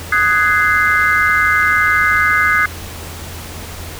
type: chord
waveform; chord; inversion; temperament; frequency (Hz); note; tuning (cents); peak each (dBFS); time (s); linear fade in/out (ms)
sine; Ab dominant seventh; second; just; 1245.9 / 1495.1 / 1661.2 / 2077; Eb6 / Gb6 / Ab6 / C7; +2 / +18 / 0 / -13; -16; 0.12-2.66; 5
effects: added 84 Hz sine -31 dBFS peak until 3.99 s + pink hiss -31 dBFS RMS until 3.99 s